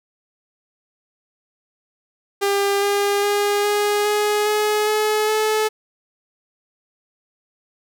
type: tone with pitch steps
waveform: sawtooth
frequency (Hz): 400 / 404.4 / 408.9 / 413.4 / 418 / 422.6 / 427.2 / 431.9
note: G4 / G#4 / G#4 / G#4 / G#4 / G#4 / G#4 / A4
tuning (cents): +35 / -46 / -27 / -8 / +11 / +30 / +49 / -32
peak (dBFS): -13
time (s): 2.41-5.69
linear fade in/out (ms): 20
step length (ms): 410
effects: none